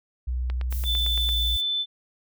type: tone with pitch glide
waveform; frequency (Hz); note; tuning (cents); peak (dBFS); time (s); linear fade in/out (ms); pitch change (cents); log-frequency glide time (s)
sine; 62.2 to 61.66; B1 to B1; +13 to -2; -24; 0.27-1.57; 10; -15; 0.75-1.11
type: click train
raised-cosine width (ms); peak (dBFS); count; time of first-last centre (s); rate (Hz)
0.3; -21; 8; 0.5-1.29; 8.86
type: noise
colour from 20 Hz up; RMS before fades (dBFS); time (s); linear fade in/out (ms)
violet; -38; 0.7-1.62; 20
type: tone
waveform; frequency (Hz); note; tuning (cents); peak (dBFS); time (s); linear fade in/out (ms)
sine; 3520; A7; 0; -23; 0.84-1.86; 50
effects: none